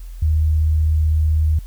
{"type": "tone", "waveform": "sine", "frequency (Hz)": 77.9, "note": "D#2", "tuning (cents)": 3, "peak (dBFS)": -13, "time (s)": [0.22, 1.59], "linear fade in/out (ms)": 5, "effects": ["added 42 Hz sine -30 dBFS peak until 1.66 s", "white hiss -52 dBFS RMS until 1.66 s"]}